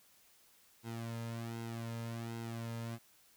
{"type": "tone with flanger", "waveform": "sawtooth", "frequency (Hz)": 115.5, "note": "A#2", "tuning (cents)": -16, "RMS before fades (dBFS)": -42, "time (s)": [0.83, 2.99], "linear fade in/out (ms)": 50, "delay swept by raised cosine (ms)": [1.7, 2.7], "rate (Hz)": 1.3, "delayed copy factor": -0.7, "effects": ["white hiss -66 dBFS RMS until 3.36 s"]}